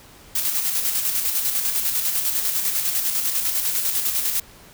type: noise with tremolo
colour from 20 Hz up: blue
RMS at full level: -21 dBFS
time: 0.35-4.4 s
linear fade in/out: 5 ms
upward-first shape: square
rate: 10 Hz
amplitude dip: 40%
effects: pink hiss -47 dBFS RMS until 4.73 s